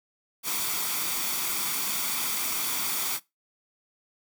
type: noise with comb filter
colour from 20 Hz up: white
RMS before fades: -29 dBFS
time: 0.43-3.2 s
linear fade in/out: 50 ms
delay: 0.87 ms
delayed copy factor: +0.5
effects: noise-tail reverb RT60 0.2 s tail -20 dB re dry + high-pass 200 Hz 12 dB/octave